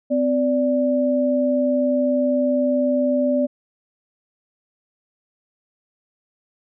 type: tone pair together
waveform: sine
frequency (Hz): 256.2 / 584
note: C4 / D5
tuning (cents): -36 / -10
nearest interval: octave + major second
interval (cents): 1426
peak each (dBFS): -19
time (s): 0.1-3.47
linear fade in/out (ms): 20
effects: none